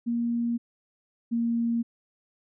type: tone pair in turn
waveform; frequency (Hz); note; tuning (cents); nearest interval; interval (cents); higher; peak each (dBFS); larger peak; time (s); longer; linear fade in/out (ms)
sine; 235.5 / 233.1; A#3 / A#3; +18 / 0; unison; 18; first; -24 / -23; second; 0.06-0.58 / 1.31-1.83; neither; 20
effects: none